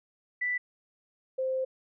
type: tone pair in turn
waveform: sine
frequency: 1978 / 522.2 Hz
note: B6 / C5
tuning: +2 / -3 cents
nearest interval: octave + major seventh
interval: 2305 cents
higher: first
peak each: -27 dBFS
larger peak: neither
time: 0.41-0.58 / 1.38-1.65 s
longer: second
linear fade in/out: 10 ms
effects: none